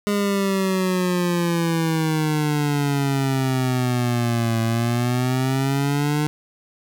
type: exponential two-way sweep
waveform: 25% pulse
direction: down then up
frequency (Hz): 205.9 to 113.2 to 151.5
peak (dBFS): -15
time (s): 0.07-6.27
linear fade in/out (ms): 0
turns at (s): 4.62
effects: none